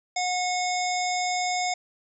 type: harmonic tone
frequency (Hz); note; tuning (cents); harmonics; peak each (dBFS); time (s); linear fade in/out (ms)
726; F#5; -33; 1 / 3 / 5 / 7 / 9 / 10; -26 / -31 / -37 / -34 / -39 / -35; 0.16-1.74; 5
effects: none